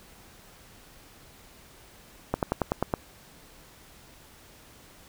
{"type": "slowing click train", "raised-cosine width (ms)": 1, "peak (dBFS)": -10, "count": 7, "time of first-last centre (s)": [2.34, 2.939], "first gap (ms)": 88, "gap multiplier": 1.05, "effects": ["pink hiss -53 dBFS RMS until 5.08 s"]}